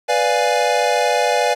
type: chord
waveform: square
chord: B diminished seventh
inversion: none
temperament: equal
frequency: 493.9 / 587.3 / 698.5 / 830.6 Hz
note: B4 / D5 / F5 / Ab5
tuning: 0 / 0 / 0 / 0 cents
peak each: -21 dBFS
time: 0.08-1.55 s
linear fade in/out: 20 ms
effects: low-pass 8000 Hz 12 dB/octave + 8-bit